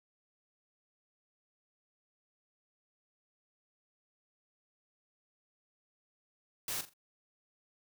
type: noise with echo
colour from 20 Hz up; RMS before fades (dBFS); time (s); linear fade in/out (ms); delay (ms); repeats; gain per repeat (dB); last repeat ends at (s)
white; -37; 6.68-6.81; 2; 42; 3; -11; 6.936
effects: none